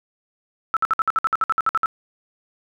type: tone bursts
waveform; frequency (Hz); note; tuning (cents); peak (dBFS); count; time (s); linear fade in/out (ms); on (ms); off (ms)
sine; 1318.5; E6; 0; -15; 14; 0.74-1.859; 0; 27; 57
effects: none